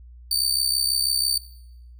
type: tone with amplitude modulation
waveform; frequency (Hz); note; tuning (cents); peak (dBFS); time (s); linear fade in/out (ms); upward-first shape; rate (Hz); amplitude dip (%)
sawtooth; 4584; D8; -43; -14; 0.31-1.38; 5; sine; 66.1; 75
effects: noise-tail reverb RT60 0.9 s tail -20 dB re dry + added 60 Hz sine -42 dBFS peak until 1.99 s

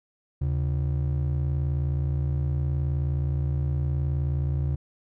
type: ring-modulated tone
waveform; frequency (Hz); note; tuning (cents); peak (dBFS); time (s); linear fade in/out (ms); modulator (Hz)
triangle; 106.8; G#2; +49; -18; 0.41-4.76; 10; 29.6
effects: none

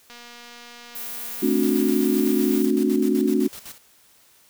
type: click train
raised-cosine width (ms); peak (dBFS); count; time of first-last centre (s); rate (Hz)
0.2; -26; 603; 0.1-2.619; 239
type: noise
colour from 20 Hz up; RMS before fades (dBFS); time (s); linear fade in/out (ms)
violet; -33; 0.95-2.66; 5
type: chord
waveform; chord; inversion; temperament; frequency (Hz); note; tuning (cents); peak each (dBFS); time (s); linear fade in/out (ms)
sine; D dominant seventh; second; just; 220.2 / 264.3 / 293.7 / 367.1; A3 / C4 / D4 / F#4; +2 / +18 / 0 / -14; -23; 1.42-3.48; 10
type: noise with tremolo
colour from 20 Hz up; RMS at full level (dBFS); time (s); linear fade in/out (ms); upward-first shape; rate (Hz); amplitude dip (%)
white; -38; 1.63-3.78; 0; square; 7.9; 70
effects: white hiss -56 dBFS RMS until 4.49 s

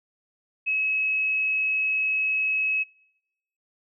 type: tone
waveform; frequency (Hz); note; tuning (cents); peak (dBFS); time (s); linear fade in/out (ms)
sine; 2569; E7; -45; -22; 0.66-2.84; 20
effects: noise-tail reverb RT60 0.9 s tail -25 dB re dry

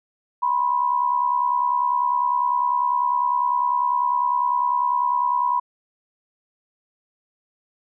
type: tone pair together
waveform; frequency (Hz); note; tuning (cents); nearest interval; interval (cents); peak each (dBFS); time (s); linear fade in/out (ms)
sine; 979 / 1049; B5 / C6; -15 / +4; minor second; 119; -19 / -24; 0.42-5.6; 10
effects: none

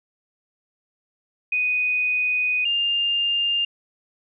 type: tone pair in turn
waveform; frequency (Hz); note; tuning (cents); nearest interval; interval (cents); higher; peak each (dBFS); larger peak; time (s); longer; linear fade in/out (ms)
sine; 2489 / 2805; D#7 / F7; 0 / +7; major second; 207; second; -19; neither; 1.52-2.65 / 2.65-3.65; first; 5
effects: none

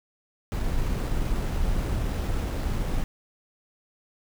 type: noise with sample-and-hold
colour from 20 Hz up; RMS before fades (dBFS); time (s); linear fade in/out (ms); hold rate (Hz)
brown; -26; 0.52-3.04; 0; 8820
effects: none

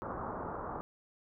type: low-pass noise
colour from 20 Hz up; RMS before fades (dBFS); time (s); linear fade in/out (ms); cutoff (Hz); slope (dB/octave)
white; -40; 0.02-0.81; 0; 1300; 48
effects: none

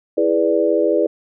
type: chord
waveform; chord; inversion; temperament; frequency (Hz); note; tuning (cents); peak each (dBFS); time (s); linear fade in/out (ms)
sine; E dominant seventh; none; equal; 329.6 / 415.3 / 493.9 / 587.3; E4 / G#4 / B4 / D5; 0 / 0 / 0 / 0; -19; 0.17-1.07; 10
effects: none

